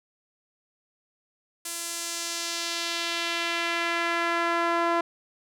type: tone with band-pass filter sweep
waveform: sawtooth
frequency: 339.1 Hz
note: E4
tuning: 49 cents sharp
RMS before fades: -28 dBFS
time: 1.65-5.01 s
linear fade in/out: 5 ms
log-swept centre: 9400 to 1000 Hz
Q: 1.2
effects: none